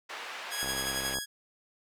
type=band-pass noise; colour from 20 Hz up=white; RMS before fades=-41 dBFS; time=0.09-1.15 s; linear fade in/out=10 ms; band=610 to 2400 Hz; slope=12 dB/octave
type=tone with tremolo; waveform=10% pulse; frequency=1661.2 Hz; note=G#6; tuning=in tune; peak=-21 dBFS; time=0.5-1.26 s; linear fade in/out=50 ms; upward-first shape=sine; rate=11 Hz; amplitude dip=45%
type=click train; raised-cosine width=1 ms; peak=-24 dBFS; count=38; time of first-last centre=0.63-1.186 s; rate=66.6 Hz
effects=none